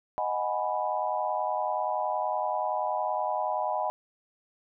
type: chord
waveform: sine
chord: G# minor seventh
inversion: second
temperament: equal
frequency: 622.3 / 740 / 830.6 / 987.8 Hz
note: D#5 / F#5 / G#5 / B5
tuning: 0 / 0 / 0 / 0 cents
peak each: -32 dBFS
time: 0.18-3.9 s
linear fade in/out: 0 ms
effects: none